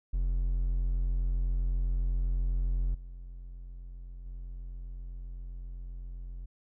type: tone with level steps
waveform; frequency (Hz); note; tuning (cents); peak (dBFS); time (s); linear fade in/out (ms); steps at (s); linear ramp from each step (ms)
triangle; 43.84; F1; +7; -24 / -39 / -36; 0.13-6.46; 10; 2.94 / 4.25; 10
effects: none